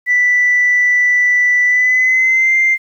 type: tone with pitch glide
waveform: sine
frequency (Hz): 1975.5 to 2093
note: B6 to C7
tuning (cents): 0 to 0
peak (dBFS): -8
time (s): 0.06-2.78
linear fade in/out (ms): 50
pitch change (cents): +100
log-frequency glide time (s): 1.65-2.55
effects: tanh soft clip ceiling -5 dBFS + 8-bit